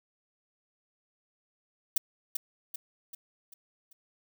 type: noise with echo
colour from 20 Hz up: violet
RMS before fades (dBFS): -25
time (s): 1.96-1.98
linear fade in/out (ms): 5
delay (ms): 390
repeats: 5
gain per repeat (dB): -6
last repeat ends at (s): 3.93
effects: none